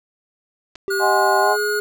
clicks, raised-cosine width 0.2 ms, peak -21 dBFS, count 2, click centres 0.755 / 0.758 s
triangle tone with pitch glide, 392 to 417.7 Hz, G4 to G#4, 0 to +10 cents, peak -19 dBFS, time 0.88-1.8 s, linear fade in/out 0 ms, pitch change +110 cents, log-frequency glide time 1.4-1.53 s
square tone, 1443 Hz, F#6, 44 cents flat, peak -22 dBFS, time 0.9-1.8 s, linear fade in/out 10 ms
sine chord, Ab dominant seventh, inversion second, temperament equal, 622.3 / 740 / 830.6 / 1046.5 Hz, Eb5 / Gb5 / Ab5 / C6, 0 / 0 / 0 / 0 cents, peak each -21 / -20 / -20 / -21 dBFS, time 0.99-1.57 s, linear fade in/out 50 ms
effects none

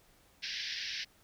white band-pass noise, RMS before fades -39 dBFS, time 0.42-1.05 s, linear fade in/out 20 ms, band 1600 to 5600 Hz, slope 96 dB/octave, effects pink hiss -65 dBFS RMS until 1.23 s

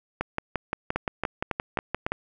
two click trains, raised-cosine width 0.5 ms, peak -11 / -11 dBFS, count 12 / 5, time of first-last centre 0.21-2.12 / 0.96-2.065 s, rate 5.76 / 3.62 Hz, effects none

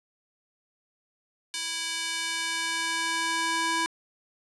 square tone with high-pass filter sweep, 329.6 Hz, E4, in tune, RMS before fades -29 dBFS, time 1.54-3.86 s, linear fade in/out 0 ms, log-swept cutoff 3100 to 850 Hz, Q 0.88, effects resampled to 24000 Hz + 9-bit

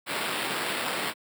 white noise with sample-and-hold, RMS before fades -30 dBFS, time 0.06-1.14 s, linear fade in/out 50 ms, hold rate 6300 Hz, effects high-pass 200 Hz 12 dB/octave

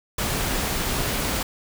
pink noise, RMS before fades -25 dBFS, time 0.18-1.43 s, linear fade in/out 5 ms, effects none

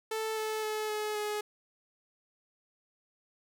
sawtooth tone with pitch steps, 440 / 434.9 / 430 / 425 / 420.1 Hz, A4 / A4 / A4 / G#4 / G#4, 0 / -20 / -40 / +40 / +20 cents, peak -28 dBFS, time 0.11-1.41 s, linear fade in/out 5 ms, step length 260 ms, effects none

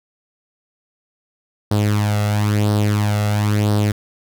sawtooth tone with flanger, 104.4 Hz, G#2, 10 cents sharp, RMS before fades -17 dBFS, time 1.71-3.92 s, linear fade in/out 5 ms, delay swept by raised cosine 0.21 to 1.51 ms, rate 0.99 Hz, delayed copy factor +0.65, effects none

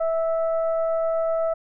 sine tone with frequency modulation, 654 Hz, E5, 14 cents flat, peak -20 dBFS, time 0-1.54 s, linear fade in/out 10 ms, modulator 658 Hz, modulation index 0.48, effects none

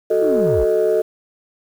sine chord, D# diminished, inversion first, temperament equal, 370 / 440 / 622.3 Hz, F#4 / A4 / D#5, 0 / 0 / 0 cents, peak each -19 / -15 / -18 dBFS, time 0.1-1.02 s, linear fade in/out 10 ms
sine linear sweep, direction down, 349.2 to 34.65 Hz, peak -19 dBFS, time 0.21-0.65 s, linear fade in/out 20 ms
effects tanh soft clip ceiling -8 dBFS + 7-bit

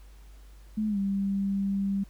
sine tone with pitch glide, 214.9 to 197.06 Hz, A3 to G3, -41 to +9 cents, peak -25 dBFS, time 0.77-2.04 s, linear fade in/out 10 ms, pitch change -150 cents, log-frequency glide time 0.88-0.98 s, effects added 50 Hz sine -47 dBFS peak until 2.09 s + pink hiss -61 dBFS RMS until 2.09 s

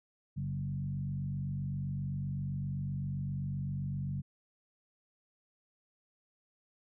sine tone with frequency modulation, 138.59 Hz, C#3, in tune, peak -33 dBFS, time 0.36-4.22 s, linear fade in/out 20 ms, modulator 47.7 Hz, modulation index 0.96, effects none

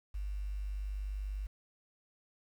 sine tone with quantisation, 49.81 Hz, G1, 28 cents sharp, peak -35 dBFS, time 0.14-1.47 s, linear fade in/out 10 ms, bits 10, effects none

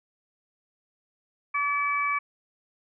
harmonic tone, 574 Hz, D5, 40 cents flat, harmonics 2 / 3 / 4, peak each -26 / -37 / -27 dBFS, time 1.54-2.19 s, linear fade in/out 10 ms, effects none

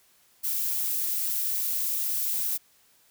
violet noise, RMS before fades -28 dBFS, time 0.43-2.58 s, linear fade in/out 20 ms, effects white hiss -62 dBFS RMS until 3.1 s

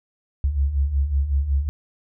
sine beating tone pair, 65.9 / 71.3 Hz, C2 / C#2, +13 / +49 cents, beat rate 5.4 Hz, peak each -25 / -19 dBFS, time 0.44-1.69 s, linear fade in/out 0 ms, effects none

